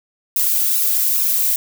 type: noise with flanger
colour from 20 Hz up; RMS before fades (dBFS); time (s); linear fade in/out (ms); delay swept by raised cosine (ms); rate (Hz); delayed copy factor
violet; -17; 0.36-1.56; 2; 0.75 to 2.55; 2.4; +0.7
effects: none